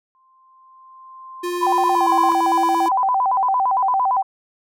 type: tone with exponential growth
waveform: sine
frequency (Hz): 1046.5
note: C6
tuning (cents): 0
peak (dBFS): -16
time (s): 0.15-2.32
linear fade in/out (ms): 0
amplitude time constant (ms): 470
type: tone with pitch glide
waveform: square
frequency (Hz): 352.9 to 334.6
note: F4 to E4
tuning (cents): +18 to +26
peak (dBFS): -23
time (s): 1.43-2.89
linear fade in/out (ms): 10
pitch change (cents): -92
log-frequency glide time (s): 1.92-2.11
type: tone with vibrato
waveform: sine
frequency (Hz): 880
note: A5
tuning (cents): 0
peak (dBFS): -15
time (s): 1.61-4.23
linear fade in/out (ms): 20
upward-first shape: square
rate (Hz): 8.8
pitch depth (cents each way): 220
effects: none